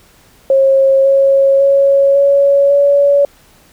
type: tone with pitch steps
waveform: sine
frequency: 540 / 546.6 / 553.3 / 560 / 566.8 Hz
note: C#5 / C#5 / C#5 / C#5 / C#5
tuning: -45 / -24 / -3 / +18 / +38 cents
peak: -6 dBFS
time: 0.5-3.25 s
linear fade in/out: 2 ms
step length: 550 ms
effects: pink hiss -47 dBFS RMS until 3.72 s